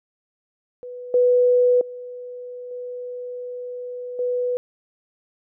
sine tone with level steps, 493.9 Hz, B4, in tune, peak -32 / -13 / -32 / -29 / -20 dBFS, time 0.83-4.57 s, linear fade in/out 0 ms, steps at 1.14 / 1.81 / 2.71 / 4.19 s, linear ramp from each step 2 ms, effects none

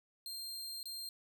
sawtooth tone with dropouts, 4186 Hz, C8, in tune, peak -39 dBFS, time 0.26-1.09 s, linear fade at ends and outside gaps 1 ms, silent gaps 0.83-0.856 s, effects none

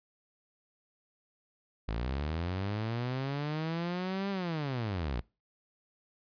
sawtooth linear two-way sweep, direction up then down, 51.91 to 200 to 51.91 Hz, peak -28 dBFS, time 1.88-5.21 s, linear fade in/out 5 ms, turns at 4.3 s, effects noise-tail reverb RT60 0.3 s tail -24 dB re dry + resampled to 11025 Hz

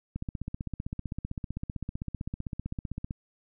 click train, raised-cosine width 5 ms, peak -21 dBFS, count 47, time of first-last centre 0.16-3.109 s, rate 15.6 Hz, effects none

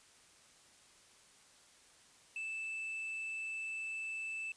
triangle tone, 2637 Hz, E7, in tune, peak -37 dBFS, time 2.36-4.52 s, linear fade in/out 2 ms, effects white hiss -63 dBFS RMS until 4.56 s + resampled to 22050 Hz

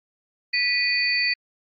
sine tone cluster, 1966 / 2467 / 4534 Hz, B6 / D#7 / C#8, -8 / -15 / +38 cents, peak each -24 dBFS, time 0.53-1.34 s, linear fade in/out 10 ms, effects Opus 48 kbps

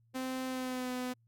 sawtooth tone with pitch glide, 259.1 to 251.3 Hz, C4 to B3, -17 to +30 cents, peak -31 dBFS, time 0.14-1.14 s, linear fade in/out 20 ms, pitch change -53 cents, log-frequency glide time 0.47-0.91 s, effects added 115 Hz sine -65 dBFS peak until 1.27 s + Opus 48 kbps

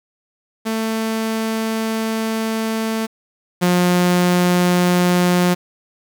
sawtooth tone pair in turn, 222.3 / 178.18 Hz, A3 / F3, +18 / +35 cents, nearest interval major third, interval 383 cents, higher first, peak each -15 / -9 dBFS, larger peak second, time 0.65-3.07 / 3.61-5.55 s, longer first, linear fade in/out 20 ms, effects 7-bit

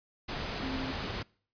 sine tone in noise, 263.6 Hz, C4, 13 cents sharp, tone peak -35 dBFS, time 0.62-0.92 s, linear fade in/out 10 ms, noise pink, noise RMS -36 dBFS, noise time 0.28-1.23 s, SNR -2 dB, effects noise-tail reverb RT60 0.5 s tail -25 dB re dry + resampled to 11025 Hz

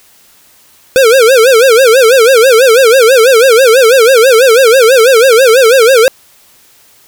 square tone with vibrato, 488.2 Hz, B4, 20 cents flat, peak -3 dBFS, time 0.96-6.08 s, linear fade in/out 0 ms, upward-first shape sine, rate 6.1 Hz, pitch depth 190 cents each way, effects white hiss -44 dBFS RMS until 7.07 s

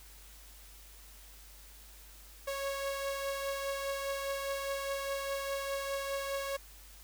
sawtooth beating tone pair, 551 / 555.9 Hz, C#5 / C#5, -11 / +5 cents, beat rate 4.9 Hz, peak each -31 / -39 dBFS, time 2.47-6.57 s, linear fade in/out 10 ms, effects added 50 Hz sine -54 dBFS peak until 7.03 s + white hiss -56 dBFS RMS until 7.03 s

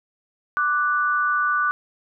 sine tone pair together, 1174.5 / 1480 Hz, D6 / F#6, 0 / 0 cents, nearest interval major third, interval 400 cents, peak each -21 dBFS, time 0.57-1.71 s, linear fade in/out 0 ms, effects none

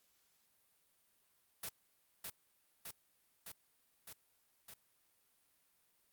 white noise with echo, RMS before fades -43 dBFS, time 1.63-1.69 s, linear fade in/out 5 ms, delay 610 ms, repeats 5, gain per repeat -2 dB, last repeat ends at 4.74 s, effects white hiss -75 dBFS RMS until 6.12 s + Opus 48 kbps

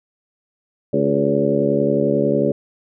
harmonic tone with a mistuned harmonic, 71.1 Hz, C#2, 45 cents sharp, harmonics 2 / 3 / 4 / 5 / 6 / 7 / 8, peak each -25 / -22 / -22 / -24 / -21 / -25 / -21 dBFS, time 0.93-2.52 s, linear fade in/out 5 ms, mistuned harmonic 6, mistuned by -38 cents, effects none

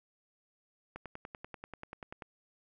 click train, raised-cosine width 0.5 ms, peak -28 dBFS, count 14, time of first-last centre 0.96-2.222 s, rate 10.3 Hz, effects none

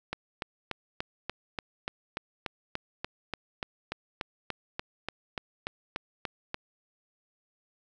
click train, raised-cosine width 0.3 ms, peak -16 dBFS, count 23, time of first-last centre 0.13-6.544 s, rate 3.43 Hz, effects none

